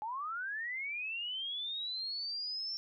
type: linear sweep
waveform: sine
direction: up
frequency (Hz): 831 to 5430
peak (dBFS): -36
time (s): 0.02-2.77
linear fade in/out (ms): 0
effects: none